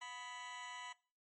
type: tone with amplitude modulation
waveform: 20% pulse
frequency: 989 Hz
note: B5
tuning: 2 cents sharp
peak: -38 dBFS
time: 0.01-0.93 s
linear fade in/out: 10 ms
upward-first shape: sine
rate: 270 Hz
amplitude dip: 75%
effects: noise-tail reverb RT60 0.4 s tail -21 dB re dry + MP3 32 kbps